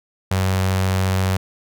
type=tone with notch filter; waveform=sawtooth; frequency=94.4 Hz; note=F#2; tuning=35 cents sharp; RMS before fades=-19 dBFS; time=0.31-1.37 s; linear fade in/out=5 ms; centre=300 Hz; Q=1.5; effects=none